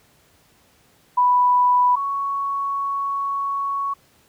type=tone pair in turn; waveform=sine; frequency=987.8 / 1112.6 Hz; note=B5 / C#6; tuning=0 / +6 cents; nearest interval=major second; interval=206 cents; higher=second; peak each=-13 / -21 dBFS; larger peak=first; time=1.17-1.96 / 1.96-3.94 s; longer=second; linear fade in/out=10 ms; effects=pink hiss -57 dBFS RMS until 4.28 s + high-pass 60 Hz 12 dB/octave